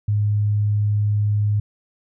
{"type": "tone", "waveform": "sine", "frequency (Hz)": 104.2, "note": "G#2", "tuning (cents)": 6, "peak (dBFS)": -16, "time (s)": [0.08, 1.6], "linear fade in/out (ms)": 5, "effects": []}